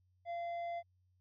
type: tone with tanh clipping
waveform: sine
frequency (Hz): 687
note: F5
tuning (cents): -29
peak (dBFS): -39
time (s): 0.25-0.83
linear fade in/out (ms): 50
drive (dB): 7
effects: added 91 Hz sine -70 dBFS peak until 1.2 s